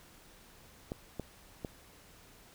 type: clicks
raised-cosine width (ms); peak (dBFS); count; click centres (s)
2; -23; 3; 0.919 / 1.197 / 1.648
effects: pink hiss -58 dBFS RMS until 2.54 s